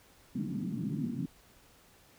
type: band-pass noise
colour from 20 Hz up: white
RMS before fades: -35 dBFS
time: 0.35-1.26 s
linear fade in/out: 5 ms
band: 130 to 280 Hz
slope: 48 dB/octave
effects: pink hiss -61 dBFS RMS until 2.18 s